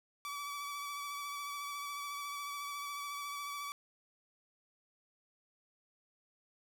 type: tone with vibrato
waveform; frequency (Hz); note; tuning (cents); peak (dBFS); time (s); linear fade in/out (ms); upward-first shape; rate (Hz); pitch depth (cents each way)
sawtooth; 1148; D6; -40; -36; 0.25-3.72; 0; sine; 14; 22
effects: none